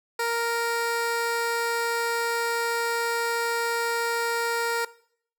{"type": "tone", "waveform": "15% pulse", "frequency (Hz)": 466.2, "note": "A#4", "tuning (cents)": 0, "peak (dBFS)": -18, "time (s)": [0.19, 4.85], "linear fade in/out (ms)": 5, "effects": ["noise-tail reverb RT60 0.6 s tail -19 dB re dry"]}